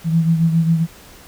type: beating tone pair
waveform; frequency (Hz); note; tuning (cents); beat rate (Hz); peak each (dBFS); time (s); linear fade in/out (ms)
sine; 163.6 / 171; E3 / F3; -13 / -36; 7.4; -13 / -21; 0.04-0.87; 50
effects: pink hiss -43 dBFS RMS until 1.27 s